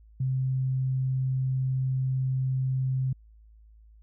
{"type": "tone", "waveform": "sine", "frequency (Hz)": 130.9, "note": "C3", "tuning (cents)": 1, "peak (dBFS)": -24, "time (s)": [0.2, 3.13], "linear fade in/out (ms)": 5, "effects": ["added 54 Hz sine -51 dBFS peak until 4.02 s"]}